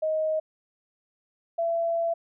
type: tone pair in turn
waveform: sine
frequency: 627 / 671.2 Hz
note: D#5 / E5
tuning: +13 / +31 cents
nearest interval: minor second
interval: 118 cents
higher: second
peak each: -23 dBFS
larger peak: neither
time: 0.02-0.4 / 1.58-2.14 s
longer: second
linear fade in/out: 10 ms
effects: none